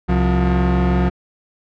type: tone pair together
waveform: 35% pulse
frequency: 67 / 178.87 Hz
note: C2 / F3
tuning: +42 / +42 cents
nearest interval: octave + perfect fourth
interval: 1700 cents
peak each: -15 dBFS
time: 0.08-1.1 s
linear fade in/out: 20 ms
effects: low-pass 2000 Hz 12 dB/octave